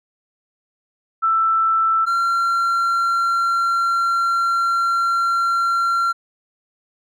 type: tone pair in turn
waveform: sine / triangle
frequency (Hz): 1328 / 1370.1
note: E6 / F6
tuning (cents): +12 / -34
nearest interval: minor second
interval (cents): 54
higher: second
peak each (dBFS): -14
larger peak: neither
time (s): 1.22-2.06 / 2.06-6.13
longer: second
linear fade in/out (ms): 20
effects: none

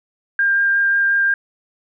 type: tone with vibrato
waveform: sine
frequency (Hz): 1600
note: G6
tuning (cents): +35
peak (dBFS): -13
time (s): 0.39-1.34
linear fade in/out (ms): 2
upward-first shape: sine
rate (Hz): 5.6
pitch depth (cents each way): 8
effects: none

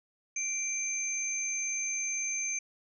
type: tone pair together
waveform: sine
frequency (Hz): 2349 / 6271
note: D7 / G8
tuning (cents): 0 / 0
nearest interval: octave + perfect fourth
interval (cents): 1700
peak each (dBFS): -35 / -32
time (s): 0.36-2.59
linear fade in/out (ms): 5
effects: none

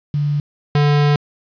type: tone pair in turn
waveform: sine / square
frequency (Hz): 146.2 / 146.2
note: D3 / D3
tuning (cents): -7 / -7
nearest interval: unison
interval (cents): 0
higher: neither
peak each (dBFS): -15 / -12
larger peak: second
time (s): 0.14-0.4 / 0.75-1.16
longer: second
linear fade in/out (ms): 2
effects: resampled to 11025 Hz + 7-bit

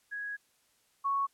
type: tone pair in turn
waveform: sine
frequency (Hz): 1661.2 / 1108.7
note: G#6 / C#6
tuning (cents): 0 / 0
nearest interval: perfect fifth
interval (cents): 700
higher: first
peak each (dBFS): -35 / -27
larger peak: second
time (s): 0.11-0.37 / 1.04-1.27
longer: first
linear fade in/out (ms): 20
effects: white hiss -70 dBFS RMS until 1.33 s + low-pass 12000 Hz 12 dB/octave

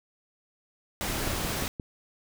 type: noise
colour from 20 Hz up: pink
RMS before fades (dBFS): -31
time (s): 1.01-1.68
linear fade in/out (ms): 0
type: click train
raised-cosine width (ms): 3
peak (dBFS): -21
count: 5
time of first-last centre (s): 1.1-1.798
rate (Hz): 5.73
effects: none

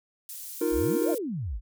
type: high-pass noise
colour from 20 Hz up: pink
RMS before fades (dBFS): -40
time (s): 0.29-1.18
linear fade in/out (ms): 0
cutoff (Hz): 9200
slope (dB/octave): 12
type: chord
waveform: triangle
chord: Eb suspended second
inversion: none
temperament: just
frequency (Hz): 311.1 / 350 / 466.7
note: Eb4 / F4 / Bb4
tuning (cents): 0 / +4 / +2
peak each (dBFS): -26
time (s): 0.61-1.15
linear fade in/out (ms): 5
type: exponential two-way sweep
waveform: sine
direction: up then down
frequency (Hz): 41.19 to 705 to 41.19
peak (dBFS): -29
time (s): 0.71-1.61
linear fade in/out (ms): 50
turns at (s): 1.1
effects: none

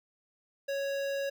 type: tone with notch filter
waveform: square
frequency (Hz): 554.4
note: C#5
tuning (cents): 0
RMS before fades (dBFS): -33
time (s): 0.68-1.3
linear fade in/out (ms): 10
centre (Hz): 10000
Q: 0.84
effects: none

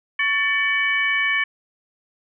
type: tone cluster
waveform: sine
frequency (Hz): 1119 / 1772 / 2270 / 2986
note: C#6 / A6 / C#7 / F#7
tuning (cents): +16 / +12 / +41 / +15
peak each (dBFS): -30 / -21 / -21 / -29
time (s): 0.19-1.44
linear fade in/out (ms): 5
effects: none

